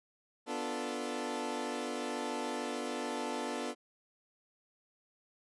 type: chord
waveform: 20% pulse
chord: B half-diminished seventh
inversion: none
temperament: equal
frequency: 246.9 / 293.7 / 349.2 / 440 Hz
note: B3 / D4 / F4 / A4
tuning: 0 / 0 / 0 / 0 cents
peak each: -35 / -36 / -38 / -36 dBFS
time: 0.46-3.75 s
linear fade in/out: 50 ms
effects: resampled to 24000 Hz